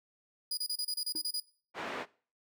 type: tone bursts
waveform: sawtooth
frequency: 4916 Hz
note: D#8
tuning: 22 cents flat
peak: -29 dBFS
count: 10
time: 0.51-1.401 s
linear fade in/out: 5 ms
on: 63 ms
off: 29 ms
type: tone with exponential decay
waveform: triangle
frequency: 312.4 Hz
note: D#4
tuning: 7 cents sharp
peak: -36 dBFS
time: 1.15-1.24 s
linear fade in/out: 2 ms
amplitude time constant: 18 ms
type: band-pass noise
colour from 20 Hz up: pink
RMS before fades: -39 dBFS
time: 1.74-2.06 s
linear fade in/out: 50 ms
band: 400 to 2300 Hz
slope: 12 dB/octave
effects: noise-tail reverb RT60 0.4 s tail -20 dB re dry